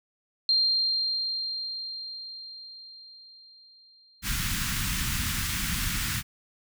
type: tone with exponential decay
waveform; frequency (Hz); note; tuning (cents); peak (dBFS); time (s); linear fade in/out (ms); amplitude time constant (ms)
sine; 4186; C8; 0; -19; 0.49-4.4; 1; 850
type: band-stop noise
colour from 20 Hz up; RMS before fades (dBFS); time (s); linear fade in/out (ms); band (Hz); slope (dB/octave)
pink; -29; 4.22-6.23; 50; 220 to 1300; 24
effects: none